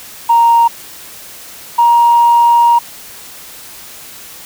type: tone pair in turn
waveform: sine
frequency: 932 / 942.8 Hz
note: A#5 / A#5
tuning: -1 / +19 cents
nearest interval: unison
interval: 20 cents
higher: second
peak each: -4 dBFS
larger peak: neither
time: 0.29-0.68 / 1.78-2.79 s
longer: second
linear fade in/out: 10 ms
effects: tanh soft clip ceiling -1 dBFS + white hiss -33 dBFS RMS until 4.45 s